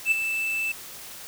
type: tone with ADSR envelope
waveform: triangle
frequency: 2642 Hz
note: E7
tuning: 3 cents sharp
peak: -14 dBFS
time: 0.05-0.72 s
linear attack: 65 ms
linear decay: 12 ms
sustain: -9 dB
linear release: 5 ms
effects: white hiss -41 dBFS RMS until 1.27 s